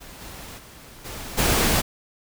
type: noise with level steps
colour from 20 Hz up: pink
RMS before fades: -42 / -39 / -45 / -35 / -20 dBFS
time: 0-1.82 s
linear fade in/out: 20 ms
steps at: 0.2 / 0.57 / 1.04 / 1.37 s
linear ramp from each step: 20 ms
effects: none

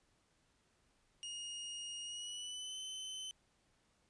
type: tone with pitch glide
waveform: sawtooth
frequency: 2863 to 3051 Hz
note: F7 to G7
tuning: +42 to -48 cents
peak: -40 dBFS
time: 1.23-3.31 s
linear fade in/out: 0 ms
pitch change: +110 cents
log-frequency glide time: 2.04-2.77 s
effects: pink hiss -75 dBFS RMS until 4.09 s + resampled to 22050 Hz

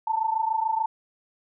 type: tone pair together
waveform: sine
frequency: 881.1 / 908 Hz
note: A5 / A#5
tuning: +2 / -46 cents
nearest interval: minor second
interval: 52 cents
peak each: -24 / -27 dBFS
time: 0.07-0.86 s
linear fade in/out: 5 ms
effects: none

